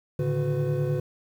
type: tone cluster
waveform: triangle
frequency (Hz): 109.8 / 143.4 / 153 / 365.2 / 502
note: A2 / D3 / D#3 / F#4 / B4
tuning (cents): -3 / -41 / -29 / -23 / +28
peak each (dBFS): -31 / -23 / -31 / -29 / -29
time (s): 0.19-1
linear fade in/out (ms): 5
effects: tanh soft clip ceiling -14 dBFS + 9-bit